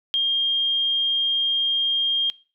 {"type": "tone", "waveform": "sine", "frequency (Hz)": 3216, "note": "G7", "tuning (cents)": 44, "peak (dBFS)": -18, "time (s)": [0.14, 2.3], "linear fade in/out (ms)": 0, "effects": ["noise-tail reverb RT60 0.4 s tail -23 dB re dry"]}